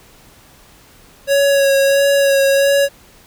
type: tone with vibrato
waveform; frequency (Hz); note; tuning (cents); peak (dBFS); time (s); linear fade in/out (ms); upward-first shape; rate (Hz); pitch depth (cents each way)
square; 554.4; C#5; 0; -11; 1.27-2.89; 50; sine; 1.5; 20
effects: pink hiss -46 dBFS RMS until 3.26 s